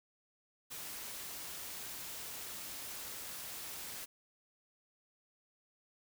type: noise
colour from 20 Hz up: white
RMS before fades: -45 dBFS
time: 0.7-4.06 s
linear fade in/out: 20 ms
effects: none